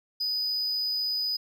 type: tone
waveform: triangle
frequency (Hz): 4978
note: D#8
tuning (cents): 0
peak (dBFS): -25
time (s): 0.2-1.37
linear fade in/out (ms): 10
effects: none